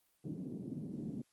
white band-pass noise, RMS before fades -43 dBFS, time 0.24-1.22 s, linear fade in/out 5 ms, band 150 to 270 Hz, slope 24 dB/octave, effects white hiss -75 dBFS RMS until 1.32 s + Opus 32 kbps

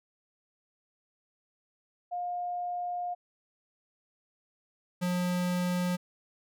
sine / square tone pair in turn, 710 / 178.94 Hz, F5 / F3, +28 / +42 cents, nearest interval 2 octaves, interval 2386 cents, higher first, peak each -31 / -28 dBFS, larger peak second, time 2.11-3.15 / 5.01-5.97 s, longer first, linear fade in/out 20 ms, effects none

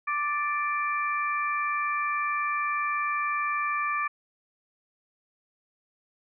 harmonic tone, 587.3 Hz, D5, in tune, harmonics 2 / 3 / 4, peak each -27 / -33 / -32 dBFS, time 0.07-4.08 s, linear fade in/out 10 ms, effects none

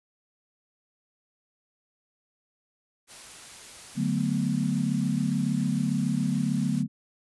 white noise, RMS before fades -45 dBFS, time 3.07-6.84 s, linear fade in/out 50 ms
sine chord, B minor seventh, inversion first, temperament equal, 146.83 / 185 / 220 / 246.9 Hz, D3 / F#3 / A3 / B3, 0 / 0 / 0 / 0 cents, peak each -29 dBFS, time 3.95-6.88 s, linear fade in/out 50 ms
effects resampled to 24000 Hz

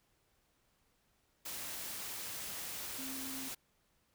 sine tone in noise, 265.6 Hz, C4, 26 cents sharp, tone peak -45 dBFS, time 2.98-3.49 s, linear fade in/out 10 ms, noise white, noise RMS -43 dBFS, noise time 1.45-3.55 s, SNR -5 dB, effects pink hiss -75 dBFS RMS until 4.14 s

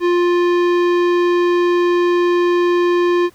sine tone with tanh clipping, 351 Hz, F4, 9 cents sharp, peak -14 dBFS, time 0-3.3 s, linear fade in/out 50 ms, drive 17 dB, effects pink hiss -51 dBFS RMS until 3.34 s

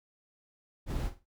brown noise with echo, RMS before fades -32 dBFS, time 0.86-1.11 s, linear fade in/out 50 ms, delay 49 ms, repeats 3, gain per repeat -12 dB, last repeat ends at 1.257 s, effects none

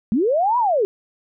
sine linear two-way sweep, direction up then down, 192.5 to 1002 to 375.8 Hz, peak -15 dBFS, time 0.12-0.85 s, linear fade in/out 0 ms, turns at 0.58 s, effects none

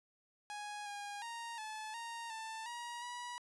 sawtooth tone with pitch steps, 830 / 816 / 931 / 865 / 929 / 888 / 953 / 971 Hz, G#5 / G#5 / A#5 / A5 / A#5 / A5 / A#5 / B5, -1 / -31 / -2 / -30 / -6 / +16 / +38 / -30 cents, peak -39 dBFS, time 0.5-3.38 s, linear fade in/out 0 ms, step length 360 ms, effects resampled to 24000 Hz

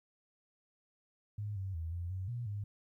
sine tone with pitch steps, 104.1 / 95.8 / 81.8 / 86.7 / 93.8 / 120 / 102.5 Hz, G#2 / G2 / E2 / F2 / F#2 / B2 / G#2, +5 / -39 / -13 / -12 / +24 / -49 / -22 cents, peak -36 dBFS, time 1.38-2.64 s, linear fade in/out 5 ms, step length 180 ms, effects 13-bit

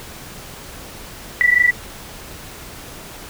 sine tone pair together, 1950.6 / 1975.5 Hz, B6 / B6, -22 / 0 cents, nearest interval unison, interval 22 cents, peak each -14 dBFS, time 1.41-1.71 s, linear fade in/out 0 ms, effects pink hiss -36 dBFS RMS until 3.29 s

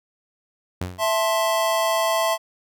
sawtooth tone with exponential decay, 90.6 Hz, F#2, 36 cents flat, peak -19 dBFS, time 0.81-1.14 s, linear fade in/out 5 ms, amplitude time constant 70 ms
square chord, A minor, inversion second, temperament just, 660 / 880 / 1056 Hz, E5 / A5 / C6, +2 / 0 / +16 cents, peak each -22 / -27 / -25 dBFS, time 0.98-2.38 s, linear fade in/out 50 ms
effects none

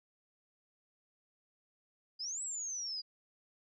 sine exponential two-way sweep, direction up then down, 4818 to 7960 to 4818 Hz, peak -37 dBFS, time 2.19-3.02 s, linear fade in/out 20 ms, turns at 2.42 s, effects none

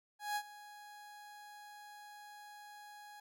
30% pulse tone with ADSR envelope, 830.6 Hz, G#5, in tune, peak -31 dBFS, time 0.19-3.2 s, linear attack 170 ms, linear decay 63 ms, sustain -18 dB, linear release 4 ms, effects none

